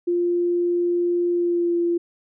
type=tone with pitch glide; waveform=sine; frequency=349.2 to 343.6 Hz; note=F4 to F4; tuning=0 to -28 cents; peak=-18 dBFS; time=0.07-1.98 s; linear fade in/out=10 ms; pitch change=-28 cents; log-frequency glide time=1.31-1.77 s; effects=none